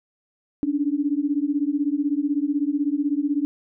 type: beating tone pair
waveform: sine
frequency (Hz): 281.4 / 297.4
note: C#4 / D4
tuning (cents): +26 / +22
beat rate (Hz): 16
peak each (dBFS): -23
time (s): 0.63-3.45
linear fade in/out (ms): 0
effects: none